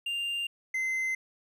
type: tone pair in turn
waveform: triangle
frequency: 2794 / 2064 Hz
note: F7 / C7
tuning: 0 / -24 cents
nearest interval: perfect fourth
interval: 524 cents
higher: first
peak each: -28 / -26 dBFS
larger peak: second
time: 0.06-0.47 / 0.74-1.15 s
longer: neither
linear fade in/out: 5 ms
effects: none